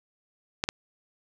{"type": "clicks", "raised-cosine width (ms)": 0.2, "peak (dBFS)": -9, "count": 2, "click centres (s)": [0.639, 0.689], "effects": []}